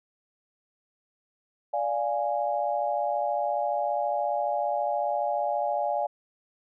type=chord; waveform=sine; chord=D diminished; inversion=none; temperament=equal with one note detuned; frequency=583.9 / 698.5 / 830.6 Hz; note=D5 / F5 / Ab5; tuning=-10 / 0 / 0 cents; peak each=-29 dBFS; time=1.73-6.07 s; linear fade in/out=10 ms; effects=none